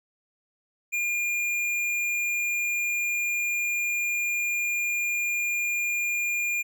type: tone with tanh clipping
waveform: sine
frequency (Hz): 2412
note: D7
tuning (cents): +46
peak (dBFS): -26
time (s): 0.92-6.63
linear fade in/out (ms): 20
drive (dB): 16
effects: none